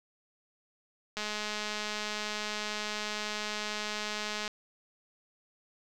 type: click train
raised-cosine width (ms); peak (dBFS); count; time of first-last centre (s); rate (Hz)
0.2; -18; 699; 1.17-4.478; 211
effects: none

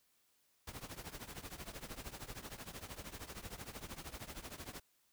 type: noise with tremolo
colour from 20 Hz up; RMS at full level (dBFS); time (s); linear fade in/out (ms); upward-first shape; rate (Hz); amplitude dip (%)
pink; -45; 0.67-4.8; 5; triangle; 13; 90
effects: white hiss -75 dBFS RMS until 5.12 s

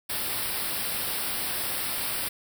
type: band-stop noise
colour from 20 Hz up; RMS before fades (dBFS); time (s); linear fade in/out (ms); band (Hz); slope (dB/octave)
white; -30; 0.09-2.29; 10; 5400 to 8200; 96
effects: none

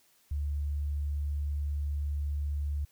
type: tone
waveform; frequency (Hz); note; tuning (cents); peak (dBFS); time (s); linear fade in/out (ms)
sine; 72.6; D2; -19; -29; 0.31-2.85; 5
effects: white hiss -66 dBFS RMS until 2.91 s

